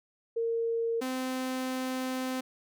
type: tone pair in turn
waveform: sine / sawtooth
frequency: 460 / 258.2 Hz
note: A#4 / C4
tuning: -23 / -23 cents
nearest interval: minor seventh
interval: 1000 cents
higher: first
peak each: -27 dBFS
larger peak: neither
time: 0.36-1.01 / 1.01-2.41 s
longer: second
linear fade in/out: 10 ms
effects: none